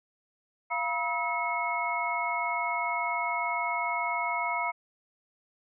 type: tone cluster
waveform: sine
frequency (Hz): 692 / 965 / 1287 / 2182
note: F5 / B5 / E6 / C#7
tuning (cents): -16 / -40 / -42 / -28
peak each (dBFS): -34 / -31 / -35 / -32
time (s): 0.7-4.72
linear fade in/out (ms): 20
effects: none